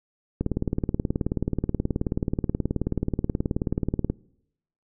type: click train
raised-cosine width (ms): 3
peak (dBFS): -11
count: 70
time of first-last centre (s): 0.41-4.1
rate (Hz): 18.7
effects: noise-tail reverb RT60 0.8 s tail -24 dB re dry

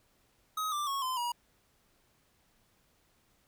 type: tone with pitch steps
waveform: square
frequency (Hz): 1265 / 1180.3 / 1101.2 / 1027.5 / 958.7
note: D#6 / D6 / C#6 / C6 / A#5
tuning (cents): +28 / +8 / -12 / -32 / +48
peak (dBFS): -32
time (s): 0.57-1.32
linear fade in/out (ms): 5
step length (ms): 150
effects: pink hiss -70 dBFS RMS until 3.47 s

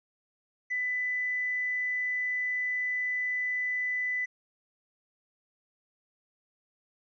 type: tone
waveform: triangle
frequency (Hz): 1996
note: B6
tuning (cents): +18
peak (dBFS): -24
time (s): 0.7-4.26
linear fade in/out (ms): 20
effects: tanh soft clip ceiling -26 dBFS + resampled to 16000 Hz

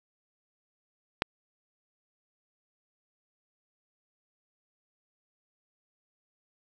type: click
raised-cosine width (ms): 0.3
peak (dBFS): -8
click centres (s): 1.221
effects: 7-bit

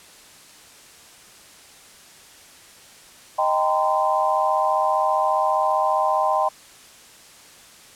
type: chord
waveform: sine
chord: C minor seventh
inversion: first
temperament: equal with one note detuned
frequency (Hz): 622.3 / 784 / 932.3 / 1027.3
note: Eb5 / G5 / Bb5 / C6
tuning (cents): 0 / 0 / 0 / -32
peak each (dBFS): -23 / -22 / -26 / -22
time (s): 3.38-6.49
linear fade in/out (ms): 10
effects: white hiss -47 dBFS RMS until 7.95 s + low-pass 10000 Hz 12 dB/octave

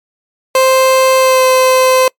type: tone with pitch glide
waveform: 30% pulse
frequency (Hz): 523.3 to 516.4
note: C5 to C5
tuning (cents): 0 to -23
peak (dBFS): -4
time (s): 0.55-2.08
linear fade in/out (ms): 2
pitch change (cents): -23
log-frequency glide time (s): 1.18-1.44
effects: noise-tail reverb RT60 0.1 s tail -25 dB re dry + MP3 96 kbps

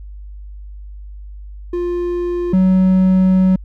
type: tone pair in turn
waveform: triangle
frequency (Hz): 351.1 / 186.96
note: F4 / F#3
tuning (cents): +9 / +18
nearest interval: major seventh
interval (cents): 1091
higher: first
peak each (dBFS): -15 / -7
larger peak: second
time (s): 1.73-2.53 / 2.53-3.56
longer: second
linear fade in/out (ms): 5
effects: added 50 Hz sine -30 dBFS peak until 3.64 s

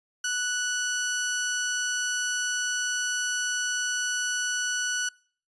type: tone pair together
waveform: sawtooth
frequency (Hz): 1478.5 / 2957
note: F#6 / F#7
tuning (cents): -2 / -2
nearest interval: octave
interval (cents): 1200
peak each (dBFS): -24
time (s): 0.24-5.09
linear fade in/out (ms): 5
effects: noise-tail reverb RT60 0.5 s tail -26 dB re dry + resampled to 22050 Hz

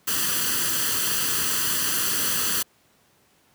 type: noise with comb filter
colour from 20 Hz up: white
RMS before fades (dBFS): -24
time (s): 0.07-2.63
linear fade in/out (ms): 10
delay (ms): 0.66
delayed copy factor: +0.7
effects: pink hiss -61 dBFS RMS until 3.54 s + high-pass 100 Hz 12 dB/octave

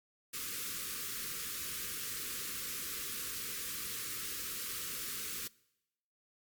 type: band-stop noise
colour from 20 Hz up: white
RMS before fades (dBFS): -40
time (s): 0.33-5.48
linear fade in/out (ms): 10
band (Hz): 520 to 1100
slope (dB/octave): 96
effects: noise-tail reverb RT60 0.9 s tail -23 dB re dry + MP3 96 kbps

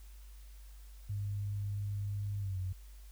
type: tone with pitch glide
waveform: sine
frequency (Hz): 101.4 to 92.45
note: G#2 to F#2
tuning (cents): -41 to -1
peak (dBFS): -34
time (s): 1.09-2.73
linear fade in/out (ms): 10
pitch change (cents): -160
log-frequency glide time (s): 2.39-2.59
effects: added 50 Hz sine -49 dBFS peak until 3.11 s + white hiss -64 dBFS RMS until 3.11 s

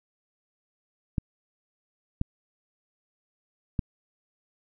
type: clicks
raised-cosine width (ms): 5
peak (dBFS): -13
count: 3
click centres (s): 1.182 / 2.214 / 3.792
effects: none

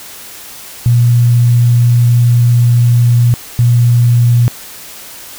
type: tone pair in turn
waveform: sine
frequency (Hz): 120 / 120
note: B2 / B2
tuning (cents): -49 / -49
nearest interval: unison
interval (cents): 0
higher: neither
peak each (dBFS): -5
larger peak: neither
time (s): 0.86-3.34 / 3.59-4.48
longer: first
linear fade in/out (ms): 0
effects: white hiss -31 dBFS RMS until 5.38 s

